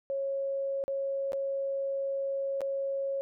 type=tone with dropouts; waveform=sine; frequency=548 Hz; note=C#5; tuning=20 cents flat; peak=-29 dBFS; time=0.1-3.21 s; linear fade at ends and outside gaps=0 ms; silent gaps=0.839-0.88 / 1.321-1.332 / 2.607-2.616 s; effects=none